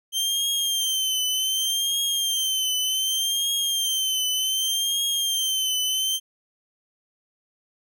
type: tone with vibrato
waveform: sawtooth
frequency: 3136 Hz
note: G7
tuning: in tune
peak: -19 dBFS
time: 0.12-6.2 s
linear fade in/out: 50 ms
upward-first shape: triangle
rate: 0.66 Hz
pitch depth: 74 cents each way
effects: none